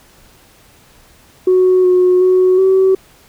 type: tone with pitch steps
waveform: sine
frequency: 369.1 / 363.8 / 369.4 / 380.2 Hz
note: F#4 / F#4 / F#4 / F#4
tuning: -4 / -29 / -3 / +47 cents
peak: -6 dBFS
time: 1.47-2.95 s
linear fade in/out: 5 ms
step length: 370 ms
effects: tanh soft clip ceiling -4 dBFS + pink hiss -47 dBFS RMS until 3.28 s